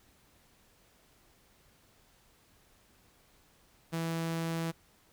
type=tone; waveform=sawtooth; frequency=164.81 Hz; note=E3; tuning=in tune; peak=-28 dBFS; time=3.92-4.72 s; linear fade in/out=20 ms; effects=pink hiss -65 dBFS RMS until 5.12 s